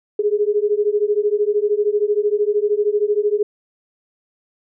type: beating tone pair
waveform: sine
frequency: 409.7 / 422.7 Hz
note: G#4 / G#4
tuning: -24 / +31 cents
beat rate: 13 Hz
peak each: -18 dBFS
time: 0.19-3.43 s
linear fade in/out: 5 ms
effects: none